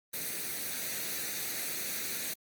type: noise with comb filter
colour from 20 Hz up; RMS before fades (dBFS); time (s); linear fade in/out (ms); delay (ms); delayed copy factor
white; -36; 0.13-2.34; 10; 0.48; +0.6
effects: high-pass 150 Hz 12 dB/octave + Opus 24 kbps